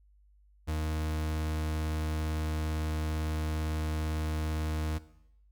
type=tone; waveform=40% pulse; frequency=77.78 Hz; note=D#2; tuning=in tune; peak=-29 dBFS; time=0.67-4.99 s; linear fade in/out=20 ms; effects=noise-tail reverb RT60 0.8 s tail -17 dB re dry + added 50 Hz sine -59 dBFS peak until 5.51 s